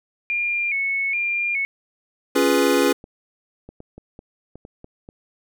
sine tone with vibrato, 2300 Hz, D7, 37 cents flat, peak -20 dBFS, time 0.3-1.65 s, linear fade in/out 0 ms, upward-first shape square, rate 1.2 Hz, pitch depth 74 cents each way
square chord, C# dominant seventh, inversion none, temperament equal, 277.2 / 349.2 / 415.3 / 493.9 Hz, C#4 / E#4 / G#4 / B4, 0 / 0 / 0 / 0 cents, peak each -21 / -23 / -22 / -22 dBFS, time 2.35-2.93 s, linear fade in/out 10 ms
clicks, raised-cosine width 2 ms, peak -26 dBFS, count 9, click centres 3.041 / 3.69 / 3.804 / 3.98 / 4.191 / 4.556 / 4.651 / 4.844 / 5.089 s
effects none

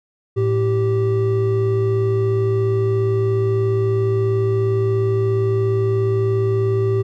triangle tone pair together, 110.7 / 389.1 Hz, A2 / G4, +11 / -13 cents, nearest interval octave + minor seventh, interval 2176 cents, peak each -16 dBFS, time 0.36-7.03 s, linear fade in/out 20 ms, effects none

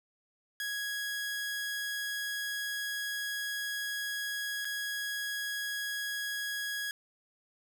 sawtooth tone with dropouts, 1661.2 Hz, G#6, in tune, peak -30 dBFS, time 0.6-6.91 s, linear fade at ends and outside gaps 1 ms, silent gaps 4.647-4.652 s, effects none

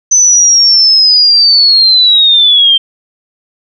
sine linear sweep, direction down, 6110 to 3136 Hz, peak -3 dBFS, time 0.11-2.78 s, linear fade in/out 10 ms, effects none

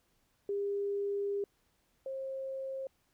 sine tone pair in turn, 402.4 / 534 Hz, G4 / C5, +45 / +35 cents, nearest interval perfect fourth, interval 490 cents, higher second, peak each -31 / -36 dBFS, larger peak first, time 0.49-1.44 / 2.06-2.87 s, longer first, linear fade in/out 2 ms, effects pink hiss -74 dBFS RMS until 3.13 s

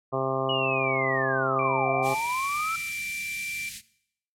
harmonic tone, 133 Hz, C3, 29 cents sharp, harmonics 1 / 2 / 3 / 4 / 5 / 6 / 7 / 8 / 9, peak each -33 / -36 / -31 / -32 / -30 / -36 / -41 / -33 / -35 dBFS, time 0.12-2.15 s, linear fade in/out 20 ms
sine linear two-way sweep, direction down then up, 2940 to 672 to 1345 Hz, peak -27 dBFS, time 0.49-2.76 s, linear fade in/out 5 ms, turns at 1.91 s
sine tone, 2349 Hz, D7, in tune, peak -32 dBFS, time 1.59-3.69 s, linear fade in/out 2 ms
white band-stop noise, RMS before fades -37 dBFS, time 2.02-3.82 s, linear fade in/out 50 ms, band 230 to 1800 Hz, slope 48 dB/octave
effects noise-tail reverb RT60 0.7 s tail -18 dB re dry + low-pass 11000 Hz 12 dB/octave

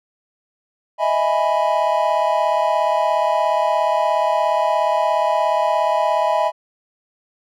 triangle chord, E major seventh, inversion third, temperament equal, 622.3 / 659.3 / 830.6 / 987.8 Hz, D#5 / E5 / G#5 / B5, 0 / 0 / 0 / 0 cents, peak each -19 dBFS, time 0.98-6.52 s, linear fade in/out 50 ms, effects none

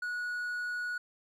triangle tone, 1461 Hz, F#6, 22 cents flat, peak -31 dBFS, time 0.02-0.98 s, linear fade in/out 5 ms, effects none

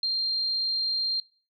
sine tone, 4186 Hz, C8, in tune, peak -24 dBFS, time 0.03-1.2 s, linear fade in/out 2 ms, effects noise-tail reverb RT60 0.4 s tail -22 dB re dry

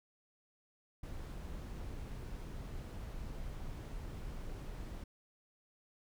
brown noise, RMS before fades -44 dBFS, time 1.03-5.04 s, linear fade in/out 5 ms, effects none

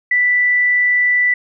sine tone, 1975.5 Hz, B6, in tune, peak -11 dBFS, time 0.11-1.34 s, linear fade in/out 5 ms, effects none

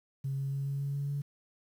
sine tone with pitch steps, 136.2 / 137.23 / 138.26 / 139.3 / 140.35 / 141.41 / 142.48 Hz, C#3 / C#3 / C#3 / C#3 / C#3 / C#3 / C#3, -30 / -17 / -4 / +9 / +22 / +35 / +48 cents, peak -30 dBFS, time 0.24-1.22 s, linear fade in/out 10 ms, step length 140 ms, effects tanh soft clip ceiling -26 dBFS + 10-bit

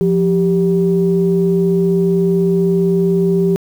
sine tone pair together, 174.61 / 392 Hz, F3 / G4, 0 / 0 cents, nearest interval octave + major second, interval 1400 cents, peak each -13 dBFS, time 0.01-3.56 s, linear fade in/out 0 ms, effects tanh soft clip ceiling -3 dBFS + 7-bit

